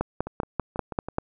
two click trains, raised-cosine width 1 ms, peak -19 / -10 dBFS, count 6 / 7, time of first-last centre 0.27-1.086 / 0.01-1.184 s, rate 6.13 / 5.11 Hz, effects none

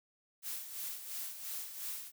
blue noise with tremolo, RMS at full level -40 dBFS, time 0.42-2.12 s, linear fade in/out 50 ms, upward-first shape sine, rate 2.9 Hz, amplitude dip 60%, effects none

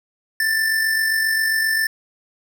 square tone with amplitude modulation, 1773 Hz, A6, 13 cents sharp, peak -16 dBFS, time 0.4-1.87 s, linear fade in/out 2 ms, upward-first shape sine, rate 47.5 Hz, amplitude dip 40%, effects none

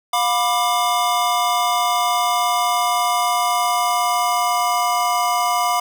square chord, B diminished, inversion second, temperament just, 711.2 / 987.8 / 1185.3 Hz, F5 / B5 / D6, +31 / 0 / +16 cents, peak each -21 / -22 / -22 dBFS, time 0.13-5.8 s, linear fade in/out 5 ms, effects none

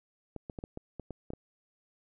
clicks, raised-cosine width 2 ms, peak -26 dBFS, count 9, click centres 0.363 / 0.498 / 0.588 / 0.639 / 0.774 / 0.997 / 1.107 / 1.304 / 1.335 s, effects none

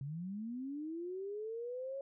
sine linear sweep, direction up, 131.6 to 554.4 Hz, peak -39 dBFS, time 0.01-2.01 s, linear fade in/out 2 ms, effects none

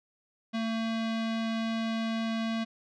square tone with low-pass filter, 225.3 Hz, A3, 41 cents sharp, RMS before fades -31 dBFS, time 0.53-2.65 s, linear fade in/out 20 ms, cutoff 3800 Hz, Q 1.6, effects none

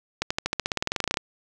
accelerating click train, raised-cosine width 0.2 ms, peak -7 dBFS, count 19, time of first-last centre 0.22-1.172 s, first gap 85 ms, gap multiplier 0.94, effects none

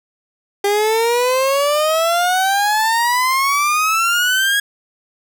30% pulse exponential sweep, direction up, 400 to 1661.2 Hz, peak -11 dBFS, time 0.64-4.6 s, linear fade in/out 5 ms, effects none

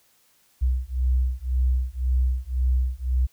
sine beating tone pair, 62.4 / 64.3 Hz, B1 / C2, +19 / -30 cents, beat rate 1.9 Hz, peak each -23 dBFS, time 0.61-3.27 s, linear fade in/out 20 ms, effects white hiss -62 dBFS RMS until 3.32 s

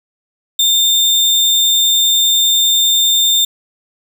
sine tone with sample-and-hold, 3610 Hz, A7, 44 cents sharp, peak -9 dBFS, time 0.59-3.45 s, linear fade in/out 5 ms, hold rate 11025 Hz, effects none

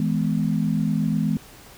sine tone cluster, 162.2 / 210.2 / 249.8 Hz, E3 / G#3 / B3, -28 / +21 / +20 cents, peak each -23 / -23 / -26 dBFS, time 0-1.37 s, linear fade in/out 2 ms, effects pink hiss -46 dBFS RMS until 1.77 s

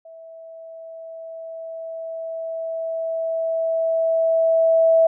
sine tone with level ramp, 654 Hz, E5, 14 cents flat, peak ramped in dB -39 to -11 dBFS, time 0.05-5.07 s, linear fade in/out 5 ms, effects none

